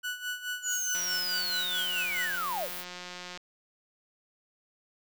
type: tone with tremolo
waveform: 30% pulse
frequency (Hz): 1480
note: F#6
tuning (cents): 0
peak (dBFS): -28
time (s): 0.03-2.38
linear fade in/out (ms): 20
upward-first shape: sine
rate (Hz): 4.7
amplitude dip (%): 75
type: linear sweep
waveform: sine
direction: down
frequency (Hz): 7040 to 440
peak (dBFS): -30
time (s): 0.62-2.69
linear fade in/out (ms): 50
type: noise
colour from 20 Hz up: violet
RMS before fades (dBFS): -40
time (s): 0.68-2.85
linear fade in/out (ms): 50
type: click train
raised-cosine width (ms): 0.2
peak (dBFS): -24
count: 435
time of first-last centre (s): 0.95-3.375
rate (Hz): 179
effects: none